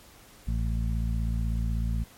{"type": "harmonic tone", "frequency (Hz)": 56.2, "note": "A1", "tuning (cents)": 37, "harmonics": [1, 2, 3, 4], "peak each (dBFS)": [-26, -32, -36, -38], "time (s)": [0.47, 2.04], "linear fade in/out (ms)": 10, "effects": ["pink hiss -53 dBFS RMS until 2.17 s", "MP3 64 kbps"]}